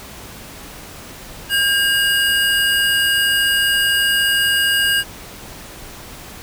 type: tone pair together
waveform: square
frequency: 1608.5 / 2866 Hz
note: G6 / F7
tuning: +44 / +44 cents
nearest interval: minor seventh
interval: 1000 cents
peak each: -17 / -18 dBFS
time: 1.49-5.04 s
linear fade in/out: 50 ms
effects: pink hiss -36 dBFS RMS until 6.42 s